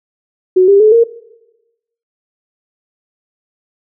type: tone with pitch steps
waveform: sine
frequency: 370 / 398.9 / 430 / 463.5 Hz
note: F#4 / G4 / A4 / A#4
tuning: 0 / +30 / -40 / -10 cents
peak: -4 dBFS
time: 0.56-1.04 s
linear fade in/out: 10 ms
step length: 120 ms
effects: noise-tail reverb RT60 1.0 s tail -19 dB re dry